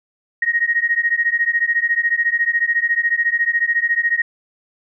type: beating tone pair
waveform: sine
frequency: 1869 / 1883 Hz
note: A#6 / A#6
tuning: +4 / +17 cents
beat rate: 14 Hz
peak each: -18 dBFS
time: 0.42-4.22 s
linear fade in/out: 5 ms
effects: none